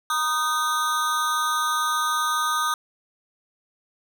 square tone with amplitude modulation, 1236 Hz, D#6, 12 cents flat, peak -18 dBFS, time 0.1-2.74 s, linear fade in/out 2 ms, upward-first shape sine, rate 295 Hz, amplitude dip 90%, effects none

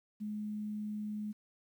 sine tone with quantisation, 210.9 Hz, G#3, 27 cents sharp, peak -36 dBFS, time 0.2-1.33 s, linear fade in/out 20 ms, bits 11, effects none

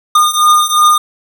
square beating tone pair, 1216 / 1218.8 Hz, D#6 / D#6, -40 / -36 cents, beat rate 2.8 Hz, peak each -12 / -10 dBFS, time 0.15-0.98 s, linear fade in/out 5 ms, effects none

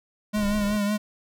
square tone with vibrato, 206.7 Hz, G#3, 8 cents flat, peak -23 dBFS, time 0.33-0.98 s, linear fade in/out 20 ms, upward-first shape triangle, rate 5.4 Hz, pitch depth 51 cents each way
brown noise, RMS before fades -34 dBFS, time 0.36-0.78 s, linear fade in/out 10 ms
effects none

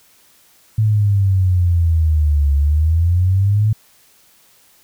sine exponential two-way sweep, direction down then up, 110 to 70 to 110 Hz, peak -11 dBFS, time 0.78-3.73 s, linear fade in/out 5 ms, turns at 2.54 s, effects white hiss -52 dBFS RMS until 4.83 s

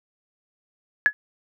sine tone with exponential decay, 1697 Hz, G#6, 37 cents sharp, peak -8 dBFS, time 1.06-1.13 s, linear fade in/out 0 ms, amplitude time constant 15 ms, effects none

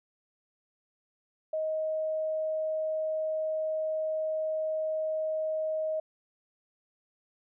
sine tone, 628 Hz, D#5, 16 cents sharp, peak -28 dBFS, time 1.53-6 s, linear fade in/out 5 ms, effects none

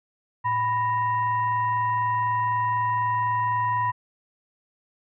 sine tone with frequency modulation, 989 Hz, B5, 2 cents sharp, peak -21 dBFS, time 0.44-3.92 s, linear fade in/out 20 ms, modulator 876 Hz, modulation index 0.54, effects none

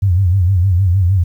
sine tone with vibrato, 92.5 Hz, F#2, in tune, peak -9 dBFS, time 0.02-1.24 s, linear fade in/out 10 ms, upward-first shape sine, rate 6.5 Hz, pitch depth 130 cents each way, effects 8-bit

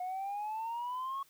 sine exponential sweep, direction up, 722 to 1108.7 Hz, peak -33 dBFS, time 0-1.23 s, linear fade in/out 5 ms, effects tanh soft clip ceiling -33 dBFS + white hiss -65 dBFS RMS until 1.29 s

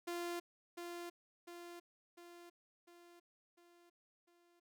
sawtooth tone with echo, 346.5 Hz, F4, 14 cents flat, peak -36 dBFS, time 0.07-0.4 s, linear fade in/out 10 ms, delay 700 ms, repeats 6, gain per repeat -5 dB, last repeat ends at 4.6 s, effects none

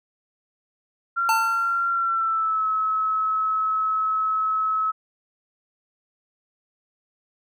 sine tone with pitch glide, 1376 to 1291.3 Hz, F6 to E6, -26 to -36 cents, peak -20 dBFS, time 1.16-4.92 s, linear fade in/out 20 ms, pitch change -110 cents, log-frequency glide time 1.89-2.66 s
square tone with exponential decay, 894 Hz, A5, 27 cents sharp, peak -18 dBFS, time 1.29-1.89 s, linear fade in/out 1 ms, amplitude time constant 130 ms
effects none

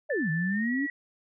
sine exponential two-way sweep, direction down then up, 659.3 to 153.7 to 294.2 Hz, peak -26 dBFS, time 0.09-0.87 s, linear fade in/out 20 ms, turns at 0.3 s
sine tone with pitch glide, 1760 to 1930.4 Hz, A6 to B6, 0 to -40 cents, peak -31 dBFS, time 0.1-0.9 s, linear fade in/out 2 ms, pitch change +160 cents, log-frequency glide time 0.49-0.71 s
effects none

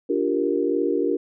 sine chord, G minor seventh, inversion second, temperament equal with one note detuned, 291.6 / 349.2 / 392 / 466.2 Hz, D4 / F4 / G4 / Bb4, -12 / 0 / 0 / 0 cents, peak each -25 dBFS, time 0.09-1.17 s, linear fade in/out 10 ms, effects none

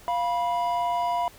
triangle tone pair together, 698.5 / 977.4 Hz, F5 / B5, 0 / -18 cents, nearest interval tritone, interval 582 cents, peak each -24 dBFS, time 0.08-1.28 s, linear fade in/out 0 ms, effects pink hiss -50 dBFS RMS until 1.38 s

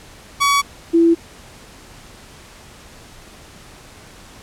sawtooth / sine tone pair in turn, 1130 / 334.4 Hz, C#6 / E4, +33 / +25 cents, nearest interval octave + major sixth, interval 2108 cents, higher first, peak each -9 dBFS, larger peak neither, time 0.4-0.62 / 0.93-1.15 s, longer neither, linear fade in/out 20 ms, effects pink hiss -42 dBFS RMS until 4.42 s + low-pass 10000 Hz 12 dB/octave

